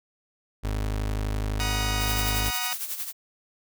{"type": "tone", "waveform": "30% pulse", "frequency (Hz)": 51.91, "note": "G#1", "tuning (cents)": 0, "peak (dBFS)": -23, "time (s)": [0.63, 2.51], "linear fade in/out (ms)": 20}
{"type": "chord", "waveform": "10% pulse", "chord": "D# minor", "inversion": "first", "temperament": "equal with one note detuned", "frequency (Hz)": [740, 955.2, 1244.5], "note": ["F#5", "A#5", "D#6"], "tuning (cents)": [0, 42, 0], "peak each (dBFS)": -24, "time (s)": [1.6, 2.73], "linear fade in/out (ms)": 0}
{"type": "noise with tremolo", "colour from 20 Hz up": "blue", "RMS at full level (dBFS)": -30, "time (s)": [1.99, 3.13], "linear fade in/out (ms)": 50, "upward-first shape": "sine", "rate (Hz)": 11, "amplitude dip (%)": 65}
{"effects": []}